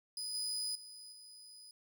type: tone with level steps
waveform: 30% pulse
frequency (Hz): 4978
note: D#8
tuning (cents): 0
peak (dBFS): -36 / -33 / -47 / -50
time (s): 0.17-1.71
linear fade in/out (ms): 2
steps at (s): 0.34 / 0.75 / 1.12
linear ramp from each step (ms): 5
effects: none